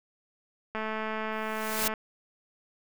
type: click train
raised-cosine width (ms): 0.5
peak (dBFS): -19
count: 260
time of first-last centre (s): 0.75-1.938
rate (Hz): 218
type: noise with exponential growth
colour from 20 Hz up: white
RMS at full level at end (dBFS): -26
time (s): 1.32-1.88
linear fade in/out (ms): 5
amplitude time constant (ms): 120
effects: none